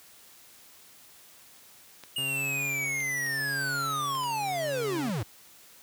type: clicks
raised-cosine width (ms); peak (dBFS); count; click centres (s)
0.2; -27; 5; 2.037 / 3.004 / 3.265 / 4.152 / 4.236
type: linear sweep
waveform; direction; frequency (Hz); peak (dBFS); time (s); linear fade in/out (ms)
square; down; 2872 to 92; -29; 2.16-5.23; 5
type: tone with tremolo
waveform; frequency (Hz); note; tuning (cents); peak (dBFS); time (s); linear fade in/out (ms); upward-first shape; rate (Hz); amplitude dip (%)
sawtooth; 139; C#3; +5; -32; 2.18-5.1; 0; sine; 0.82; 45
effects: white hiss -54 dBFS RMS until 5.82 s + high-pass 60 Hz 12 dB/octave